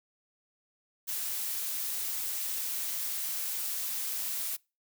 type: noise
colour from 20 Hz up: blue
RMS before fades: -34 dBFS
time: 1.07-4.57 s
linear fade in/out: 20 ms
effects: noise-tail reverb RT60 0.3 s tail -26 dB re dry